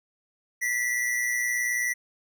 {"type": "tone pair together", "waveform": "square", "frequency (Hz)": [1952, 2071], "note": ["B6", "C7"], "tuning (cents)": [-21, -18], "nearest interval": "minor second", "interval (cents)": 103, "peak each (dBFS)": [-26, -33], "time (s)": [0.61, 1.94], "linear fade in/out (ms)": 20, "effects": []}